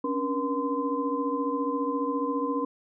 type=tone cluster; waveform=sine; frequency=271.8 / 286.4 / 479 / 1030 Hz; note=C#4 / D4 / A#4 / C6; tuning=-34 / -43 / +47 / -28 cents; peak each=-31 dBFS; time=0.04-2.65 s; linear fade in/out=5 ms; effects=none